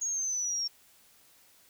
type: exponential sweep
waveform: sine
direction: down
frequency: 6670 to 5490 Hz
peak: -29 dBFS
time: 0.01-0.68 s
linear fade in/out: 10 ms
effects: white hiss -61 dBFS RMS until 1.69 s